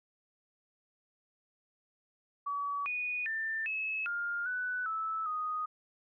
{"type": "tone with pitch steps", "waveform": "sine", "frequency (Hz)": [1139, 2470, 1785, 2587, 1408, 1491, 1309, 1244], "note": ["C#6", "D#7", "A6", "E7", "F6", "F#6", "E6", "D#6"], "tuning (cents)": [47, -13, 24, -33, 14, 13, -13, -1], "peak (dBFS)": -32, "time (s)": [2.46, 5.66], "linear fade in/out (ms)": 10, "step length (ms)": 400, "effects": []}